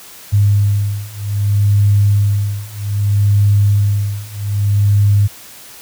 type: beating tone pair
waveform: sine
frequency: 101.6 / 102.23 Hz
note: G#2 / G#2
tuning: -38 / -27 cents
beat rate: 0.63 Hz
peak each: -14 / -13 dBFS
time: 0.32-5.28 s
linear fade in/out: 20 ms
effects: white hiss -37 dBFS RMS until 5.81 s